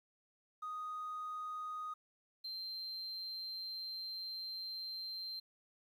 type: tone pair in turn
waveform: triangle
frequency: 1244.5 / 4141 Hz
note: D#6 / C8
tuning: 0 / -19 cents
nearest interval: octave + major sixth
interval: 2081 cents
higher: second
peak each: -37 / -39 dBFS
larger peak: first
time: 0.62-1.94 / 2.44-5.4 s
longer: second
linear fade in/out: 10 ms
effects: tanh soft clip ceiling -37 dBFS + 12-bit